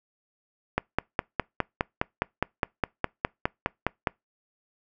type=click train; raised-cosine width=0.5 ms; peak=-8 dBFS; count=17; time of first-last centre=0.78-4.072 s; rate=4.86 Hz; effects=noise-tail reverb RT60 0.2 s tail -26 dB re dry